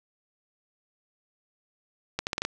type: accelerating click train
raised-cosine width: 0.2 ms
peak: -11 dBFS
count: 6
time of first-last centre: 2.19-2.45 s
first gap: 79 ms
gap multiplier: 0.79
effects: none